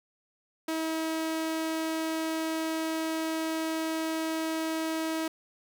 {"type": "tone", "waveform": "sawtooth", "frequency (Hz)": 320.9, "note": "E4", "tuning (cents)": -46, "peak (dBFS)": -25, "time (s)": [0.68, 5.28], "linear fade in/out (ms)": 5, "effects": []}